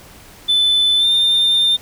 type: tone with pitch glide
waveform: sine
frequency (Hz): 3510 to 3605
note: A7 to A7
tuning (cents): -5 to +41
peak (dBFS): -9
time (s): 0.48-1.77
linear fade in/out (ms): 20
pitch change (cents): +46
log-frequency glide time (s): 0.98-1.07
effects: tanh soft clip ceiling -10 dBFS + pink hiss -42 dBFS RMS until 1.81 s